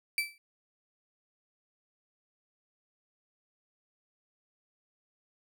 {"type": "tone with exponential decay", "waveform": "35% pulse", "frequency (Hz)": 2323, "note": "D7", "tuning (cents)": -20, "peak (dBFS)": -22, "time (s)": [0.18, 0.38], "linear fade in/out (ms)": 1, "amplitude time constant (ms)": 42, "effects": []}